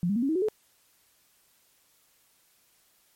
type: tone with pitch steps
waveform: sine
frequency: 174.61 / 202.9 / 235.8 / 274 / 318.4 / 370 / 429.9 Hz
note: F3 / G#3 / A#3 / C#4 / D#4 / F#4 / A4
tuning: 0 / -40 / +20 / -20 / +40 / 0 / -40 cents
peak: -23 dBFS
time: 0.03-0.485 s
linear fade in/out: 0 ms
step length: 65 ms
effects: white hiss -65 dBFS RMS until 3.15 s + MP3 64 kbps